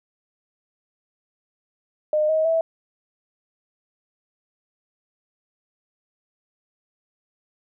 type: tone with pitch steps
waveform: sine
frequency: 610 / 631.5 / 653.8 Hz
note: D#5 / D#5 / E5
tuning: -34 / +26 / -14 cents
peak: -17 dBFS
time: 2.13-2.61 s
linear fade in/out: 2 ms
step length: 160 ms
effects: none